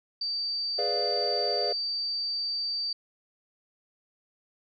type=tone; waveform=sine; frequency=4634 Hz; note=D8; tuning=24 cents flat; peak=-28 dBFS; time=0.21-2.93 s; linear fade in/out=5 ms
type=chord; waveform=triangle; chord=G# diminished seventh; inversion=none; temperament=equal; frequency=415.3 / 493.9 / 587.3 / 698.5 Hz; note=G#4 / B4 / D5 / F5; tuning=0 / 0 / 0 / 0 cents; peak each=-31 dBFS; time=0.78-1.73 s; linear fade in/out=10 ms
effects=none